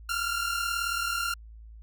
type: tone pair together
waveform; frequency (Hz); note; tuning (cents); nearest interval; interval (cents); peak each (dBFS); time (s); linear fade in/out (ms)
sawtooth; 1369.5 / 1408; F6 / F6; -34 / +14; unison; 48; -27 / -27; 0.09-1.34; 5
effects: added 55 Hz sine -44 dBFS peak until 1.82 s